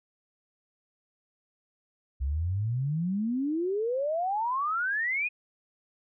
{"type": "exponential sweep", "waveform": "sine", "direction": "up", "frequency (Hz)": [63.8, 2529], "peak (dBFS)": -26, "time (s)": [2.2, 5.29], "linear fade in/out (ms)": 20, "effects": []}